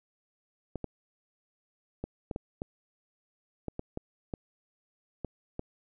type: clicks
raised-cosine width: 2 ms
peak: -21 dBFS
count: 12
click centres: 0.757 / 0.843 / 2.04 / 2.312 / 2.361 / 2.619 / 3.683 / 3.794 / 3.974 / 4.338 / 5.247 / 5.594 s
effects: none